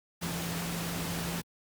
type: tone in noise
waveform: sine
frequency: 170 Hz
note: F3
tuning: 46 cents flat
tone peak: -35 dBFS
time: 0.21-1.42 s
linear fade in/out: 20 ms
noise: pink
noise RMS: -36 dBFS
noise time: 0.21-1.42 s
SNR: -2 dB
effects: high-pass 80 Hz 12 dB/octave + Opus 48 kbps